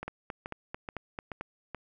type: two click trains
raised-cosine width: 0.5 ms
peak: -22 / -21 dBFS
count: 5 / 7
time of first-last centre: 0.03-1.747 / 0.08-1.41 s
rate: 2.33 / 4.51 Hz
effects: none